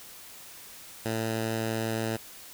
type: tone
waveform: 10% pulse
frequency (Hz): 112.1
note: A2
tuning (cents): +33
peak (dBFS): -20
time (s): 1.05-2.17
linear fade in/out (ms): 10
effects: white hiss -47 dBFS RMS until 2.53 s